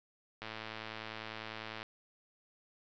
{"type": "click train", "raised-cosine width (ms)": 0.3, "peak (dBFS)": -26, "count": 156, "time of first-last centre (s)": [0.42, 1.829], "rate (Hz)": 110, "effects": ["resampled to 16000 Hz"]}